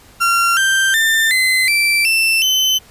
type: tone with pitch steps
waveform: 35% pulse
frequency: 1374 / 1569.2 / 1792.2 / 2047 / 2338 / 2670 / 3049 Hz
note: F6 / G6 / A6 / C7 / D7 / E7 / G7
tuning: -29 / +1 / +31 / -38 / -8 / +22 / -49 cents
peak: -10 dBFS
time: 0.2-2.79 s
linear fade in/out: 20 ms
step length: 370 ms
effects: pink hiss -45 dBFS RMS until 2.9 s + resampled to 32000 Hz